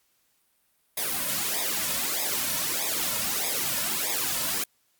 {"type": "noise with flanger", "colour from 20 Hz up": "white", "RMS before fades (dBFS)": -28, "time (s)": [0.97, 4.64], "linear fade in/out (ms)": 5, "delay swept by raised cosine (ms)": [0.68, 2.58], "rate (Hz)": 1.6, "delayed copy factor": -0.95, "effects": ["white hiss -69 dBFS RMS until 4.99 s", "Opus 48 kbps"]}